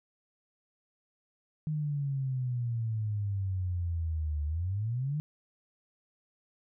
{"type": "exponential two-way sweep", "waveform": "sine", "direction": "down then up", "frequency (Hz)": [155.56, 73.42, 155.56], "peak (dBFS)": -29, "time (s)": [1.67, 5.2], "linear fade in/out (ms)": 0, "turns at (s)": 4.45, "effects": []}